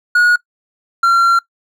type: tone pair in turn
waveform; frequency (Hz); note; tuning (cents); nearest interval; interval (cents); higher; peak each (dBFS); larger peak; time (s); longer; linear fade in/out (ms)
triangle; 1449 / 1370.9; F#6 / F6; -37 / -33; minor second; 96; first; -6; neither; 0.15-0.36 / 1.03-1.39; second; 5
effects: noise-tail reverb RT60 0.1 s tail -21 dB re dry